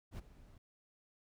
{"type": "noise with ADSR envelope", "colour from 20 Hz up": "brown", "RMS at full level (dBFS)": -42, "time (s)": [0.11, 0.58], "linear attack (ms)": 73, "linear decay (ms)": 18, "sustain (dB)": -17, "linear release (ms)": 4, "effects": []}